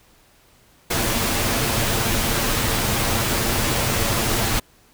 pink noise with comb filter, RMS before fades -21 dBFS, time 0.9-4.6 s, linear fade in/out 10 ms, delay 8.8 ms, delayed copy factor +0.5, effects pink hiss -55 dBFS RMS until 4.93 s

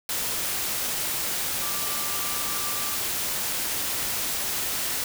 sine tone in noise, 1178 Hz, D6, 5 cents sharp, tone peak -37 dBFS, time 1.62-2.96 s, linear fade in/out 2 ms, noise white, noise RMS -28 dBFS, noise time 0.09-5.04 s, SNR -12 dB, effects none

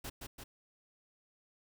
pink noise with echo, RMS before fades -42 dBFS, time 0.04-0.1 s, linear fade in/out 10 ms, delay 170 ms, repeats 2, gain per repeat -3 dB, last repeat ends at 0.44 s, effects none

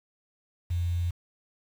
sine tone with quantisation, 86.8 Hz, F2, 10 cents flat, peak -25 dBFS, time 0.7-1.11 s, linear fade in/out 10 ms, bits 8, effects none

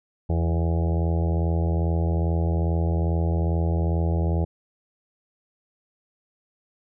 harmonic tone with a mistuned harmonic, 82.41 Hz, E2, in tune, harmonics 1 / 2 / 4 / 5 / 6 / 7 / 8 / 9 / 10, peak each -21 / -27 / -33 / -35 / -37 / -38 / -39 / -40 / -41 dBFS, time 0.29-4.45 s, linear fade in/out 10 ms, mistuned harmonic 2, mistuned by +25 cents, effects none

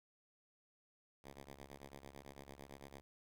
5% pulse ring-modulated tone, 69.4 Hz, C#2, 3 cents sharp, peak -39 dBFS, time 1.24-3.01 s, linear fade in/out 0 ms, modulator 73.9 Hz, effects none

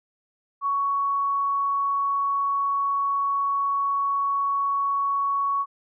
sine tone, 1116 Hz, C#6, 11 cents sharp, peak -21 dBFS, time 0.61-5.66 s, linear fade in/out 50 ms, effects none

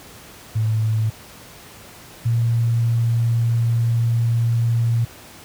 sine tone pair in turn, 110 / 116.54 Hz, A2 / A#2, 0 / 0 cents, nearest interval minor second, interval 100 cents, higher second, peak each -16 / -15 dBFS, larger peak second, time 0.55-1.1 / 2.25-5.05 s, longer second, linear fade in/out 10 ms, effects pink hiss -42 dBFS RMS until 5.44 s + high-pass 60 Hz 12 dB/octave

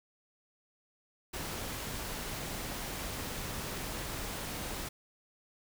pink noise, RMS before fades -39 dBFS, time 1.33-4.89 s, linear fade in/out 10 ms, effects none

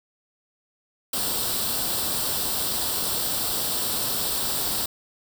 white noise with comb filter, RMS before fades -26 dBFS, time 1.13-4.86 s, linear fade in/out 5 ms, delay 0.23 ms, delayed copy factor +0.65, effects none

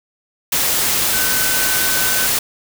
sine tone in noise, 1516 Hz, F#6, 42 cents sharp, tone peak -23 dBFS, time 1.13-2.27 s, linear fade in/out 5 ms, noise white, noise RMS -17 dBFS, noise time 0.52-2.39 s, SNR -9 dB, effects none

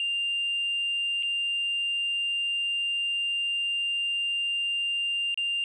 sine tone with dropouts, 2794 Hz, F7, in tune, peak -24 dBFS, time 0-5.64 s, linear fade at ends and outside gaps 1 ms, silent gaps 1.226-1.231 / 5.344-5.375 s, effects tanh soft clip ceiling -22 dBFS

